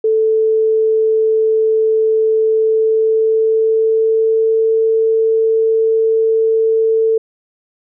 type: tone with pitch glide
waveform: sine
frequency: 440 to 445.9 Hz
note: A4 to A4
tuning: 0 to +23 cents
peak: -10 dBFS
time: 0.04-7.18 s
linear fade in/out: 5 ms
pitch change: +23 cents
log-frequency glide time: 2.39-4.73 s
effects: none